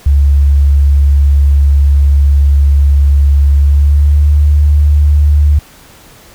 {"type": "tone with pitch glide", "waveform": "sine", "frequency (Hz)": [70.5, 73.49], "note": ["C#2", "D2"], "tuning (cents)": [30, 2], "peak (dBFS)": -4, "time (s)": [0.06, 5.59], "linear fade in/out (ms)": 5, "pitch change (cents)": 72, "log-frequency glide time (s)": [3.52, 4.28], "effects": ["pink hiss -39 dBFS RMS until 6.34 s"]}